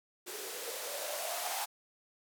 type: noise with band-pass filter sweep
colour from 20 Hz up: violet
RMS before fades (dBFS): -39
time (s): 0.26-1.66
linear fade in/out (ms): 20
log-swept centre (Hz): 380 to 800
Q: 7.1
effects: none